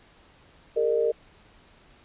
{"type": "tone cluster", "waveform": "sine", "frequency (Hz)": [405.1, 460.6, 608], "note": ["G#4", "A#4", "D#5"], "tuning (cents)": [-43, -21, -40], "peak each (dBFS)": [-29, -22, -28], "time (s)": [0.76, 1.12], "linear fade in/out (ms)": 10, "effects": ["pink hiss -56 dBFS RMS until 2.04 s", "resampled to 8000 Hz"]}